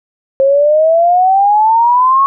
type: exponential sweep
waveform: sine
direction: up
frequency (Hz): 534 to 1108.7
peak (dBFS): -6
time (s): 0.4-2.26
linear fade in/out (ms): 0
effects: none